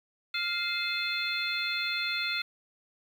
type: harmonic tone with a mistuned harmonic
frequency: 698.5 Hz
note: F5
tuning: in tune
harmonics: 2 / 3 / 4 / 5 / 6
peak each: -35 / -35 / -35 / -35 / -35 dBFS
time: 0.34-2.42 s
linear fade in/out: 5 ms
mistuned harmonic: 4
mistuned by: -140 cents
effects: 9-bit